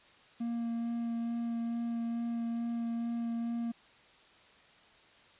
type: tone with vibrato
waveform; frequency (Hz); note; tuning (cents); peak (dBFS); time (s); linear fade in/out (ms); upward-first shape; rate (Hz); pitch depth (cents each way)
triangle; 233.1; A#3; 0; -30; 0.4-3.72; 10; sine; 2.3; 10
effects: white hiss -60 dBFS RMS until 5.39 s + resampled to 8000 Hz